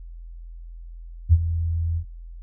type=tone with ADSR envelope; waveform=sine; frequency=83.3 Hz; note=E2; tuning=19 cents sharp; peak=-8 dBFS; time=1.29-2.05 s; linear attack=38 ms; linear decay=45 ms; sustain=-13 dB; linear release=81 ms; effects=added 42 Hz sine -36 dBFS peak until 2.42 s